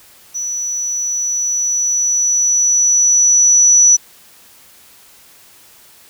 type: tone with level ramp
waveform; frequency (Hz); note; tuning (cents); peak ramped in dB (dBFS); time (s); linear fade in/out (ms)
sine; 5920; F#8; 0; -19 to -5; 0.34-3.97; 20
effects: white hiss -45 dBFS RMS until 6.09 s